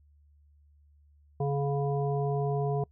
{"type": "harmonic tone", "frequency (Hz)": 141, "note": "C#3", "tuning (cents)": 30, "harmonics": [1, 3, 5, 7], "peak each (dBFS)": [-28, -31, -35, -43], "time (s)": [1.4, 2.84], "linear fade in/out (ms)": 5, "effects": ["noise-tail reverb RT60 0.1 s tail -25 dB re dry", "added 73 Hz sine -58 dBFS peak until 2.91 s"]}